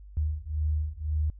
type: beating tone pair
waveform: sine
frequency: 75.6 / 77.5 Hz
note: D#2 / D#2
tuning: -49 / -6 cents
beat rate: 1.9 Hz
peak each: -29 dBFS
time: 0.17-1.3 s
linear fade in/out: 0 ms
effects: added 50 Hz sine -44 dBFS peak until 1.39 s